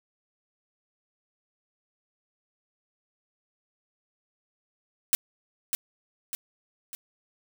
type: noise with echo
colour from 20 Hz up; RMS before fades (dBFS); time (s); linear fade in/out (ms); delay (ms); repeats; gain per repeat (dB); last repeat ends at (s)
blue; -21; 5.13-5.15; 0; 600; 3; -6; 6.95
effects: none